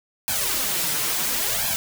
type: noise with flanger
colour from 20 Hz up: white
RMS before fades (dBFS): -24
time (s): 0.28-1.76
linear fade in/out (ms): 0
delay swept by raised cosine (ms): 1.2 to 6.8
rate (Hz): 0.72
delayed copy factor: +0.95
effects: none